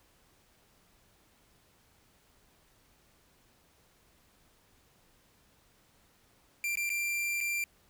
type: tone with dropouts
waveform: 45% pulse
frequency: 2368 Hz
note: D7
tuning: 14 cents sharp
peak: -30 dBFS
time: 6.64-7.64 s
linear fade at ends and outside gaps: 1 ms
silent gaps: 6.755-6.772 / 6.893-6.901 / 7.405-7.41 s
effects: pink hiss -66 dBFS RMS until 7.89 s